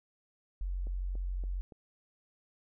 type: tone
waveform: sine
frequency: 45.57 Hz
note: F#1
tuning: 26 cents flat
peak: -32 dBFS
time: 0.61-1.61 s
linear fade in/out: 0 ms
type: click train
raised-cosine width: 2 ms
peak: -37 dBFS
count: 4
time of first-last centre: 0.87-1.722 s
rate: 3.52 Hz
effects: none